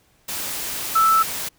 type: tone in noise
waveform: sine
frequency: 1318.5 Hz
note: E6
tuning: in tune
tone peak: -13 dBFS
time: 0.95-1.23 s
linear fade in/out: 10 ms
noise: white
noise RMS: -28 dBFS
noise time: 0.28-1.49 s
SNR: +12 dB
effects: pink hiss -60 dBFS RMS until 1.58 s